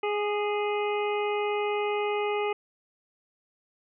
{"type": "harmonic tone with a mistuned harmonic", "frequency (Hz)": 415.3, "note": "G#4", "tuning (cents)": 0, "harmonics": [1, 2, 3, 5, 6, 7], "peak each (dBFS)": [-27, -32, -36, -38, -38, -42], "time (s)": [0.03, 2.53], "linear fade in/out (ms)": 5, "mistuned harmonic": 3, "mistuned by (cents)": -20, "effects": []}